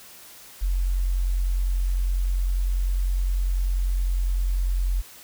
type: tone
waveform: sine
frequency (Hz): 44.99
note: F#1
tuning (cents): -48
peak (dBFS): -20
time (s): 0.61-5.02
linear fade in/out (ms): 20
effects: white hiss -46 dBFS RMS until 5.23 s